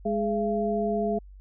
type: tone cluster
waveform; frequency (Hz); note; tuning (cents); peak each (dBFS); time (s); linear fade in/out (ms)
sine; 207.1 / 418.3 / 678; G#3 / G#4 / E5; -5 / +12 / +49; -28; 0.05-1.19; 10
effects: added 48 Hz sine -44 dBFS peak until 1.4 s